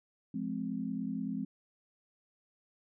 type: chord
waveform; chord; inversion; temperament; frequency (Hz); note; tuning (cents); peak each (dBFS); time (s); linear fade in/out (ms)
sine; F minor; none; equal with one note detuned; 174.61 / 211.2 / 261.6; F3 / Ab3 / C4; 0 / +29 / 0; -40 / -37 / -37; 0.34-1.45; 5
effects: none